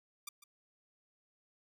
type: tone with echo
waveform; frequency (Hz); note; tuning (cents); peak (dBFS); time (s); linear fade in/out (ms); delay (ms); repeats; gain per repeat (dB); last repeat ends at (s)
5% pulse; 1183; D6; +12; -29; 0.27-0.29; 5; 150; 1; -14; 0.44
effects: none

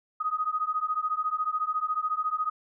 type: beating tone pair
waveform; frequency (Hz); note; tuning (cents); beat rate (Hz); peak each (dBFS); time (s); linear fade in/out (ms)
sine; 1244.5 / 1258.5; D#6 / D#6; 0 / +19; 14; -29; 0.2-2.5; 10
effects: none

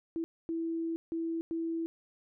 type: tone bursts at uneven times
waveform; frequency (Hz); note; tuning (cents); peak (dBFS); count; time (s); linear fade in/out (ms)
sine; 329.6; E4; 0; -31; 4; 0.16-0.24 / 0.49-0.96 / 1.12-1.41 / 1.51-1.86; 0
effects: none

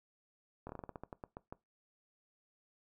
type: slowing click train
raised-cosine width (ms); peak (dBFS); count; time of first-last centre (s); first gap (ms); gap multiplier
1; -30; 13; 0.67-1.525; 23; 1.19
effects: noise-tail reverb RT60 0.2 s tail -20 dB re dry

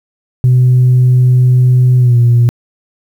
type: tone with pitch glide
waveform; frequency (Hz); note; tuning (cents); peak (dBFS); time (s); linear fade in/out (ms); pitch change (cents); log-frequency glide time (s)
sine; 126.1 to 119.57; B2 to A#2; +36 to +44; -3; 0.44-2.49; 0; -92; 1.98-2.17
effects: tanh soft clip ceiling -2 dBFS + 7-bit

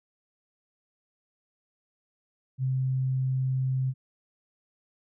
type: tone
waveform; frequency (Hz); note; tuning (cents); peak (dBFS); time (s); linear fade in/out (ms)
sine; 130.81; C3; 0; -24; 2.58-3.94; 50
effects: none

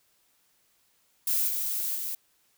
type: noise with level steps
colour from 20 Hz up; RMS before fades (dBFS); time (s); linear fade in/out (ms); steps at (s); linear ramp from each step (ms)
violet; -26 / -30 / -33; 1.27-2.15; 5; 1.47 / 1.94; 20
effects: white hiss -68 dBFS RMS until 2.57 s

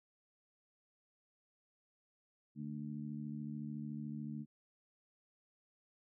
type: harmonic tone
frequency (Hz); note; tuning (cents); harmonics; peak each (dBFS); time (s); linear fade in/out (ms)
73.8; D2; +9; 2 / 3 / 4; -45 / -43 / -50; 2.55-4.46; 50
effects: none

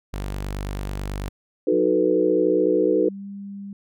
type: tone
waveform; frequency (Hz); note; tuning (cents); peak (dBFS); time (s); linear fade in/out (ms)
sawtooth; 49.13; G1; +5; -23; 0.13-1.29; 10
type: chord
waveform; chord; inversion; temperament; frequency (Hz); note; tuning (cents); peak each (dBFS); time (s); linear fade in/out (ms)
sine; B dominant seventh; first; equal; 311.1 / 370 / 440 / 493.9; D#4 / F#4 / A4 / B4; 0 / 0 / 0 / 0; -22; 1.67-3.09; 5
type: tone with pitch glide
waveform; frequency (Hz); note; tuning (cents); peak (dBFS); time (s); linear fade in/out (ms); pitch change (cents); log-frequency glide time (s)
sine; 185 to 199.43; F#3 to G3; 0 to +30; -32; 1.72-3.73; 2; +130; 2.52-3.27
effects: none

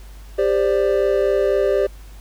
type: chord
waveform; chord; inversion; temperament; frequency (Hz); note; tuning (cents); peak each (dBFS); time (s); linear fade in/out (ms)
triangle; G suspended fourth; none; equal with one note detuned; 397.2 / 523.3 / 587.3; G4 / C5 / D5; +23 / 0 / 0; -16 / -19 / -18; 0.38-1.87; 10
effects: added 50 Hz sine -36 dBFS peak until 2.2 s + pink hiss -49 dBFS RMS until 2.2 s

